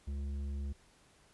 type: tone with tanh clipping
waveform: triangle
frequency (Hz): 70.1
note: C#2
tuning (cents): +20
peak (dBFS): -37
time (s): 0.07-0.73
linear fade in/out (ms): 10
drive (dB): 13
effects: pink hiss -65 dBFS RMS until 1.33 s + resampled to 24000 Hz